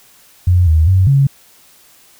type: tone with pitch steps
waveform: sine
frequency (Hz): 89.4 / 79.2 / 94 / 138.1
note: F2 / D#2 / F#2 / C#3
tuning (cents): +41 / +31 / +28 / -6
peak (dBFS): -7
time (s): 0.47-1.27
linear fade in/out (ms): 5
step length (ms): 200
effects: white hiss -47 dBFS RMS until 2.19 s